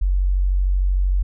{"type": "tone", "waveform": "sine", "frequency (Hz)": 46.52, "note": "F#1", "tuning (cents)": 10, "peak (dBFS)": -15, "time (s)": [0.01, 1.23], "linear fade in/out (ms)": 10, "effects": []}